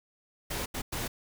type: noise bursts at uneven times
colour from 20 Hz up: pink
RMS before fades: -34 dBFS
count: 3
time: 0.5-0.66 / 0.74-0.82 / 0.92-1.08 s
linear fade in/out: 10 ms
effects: none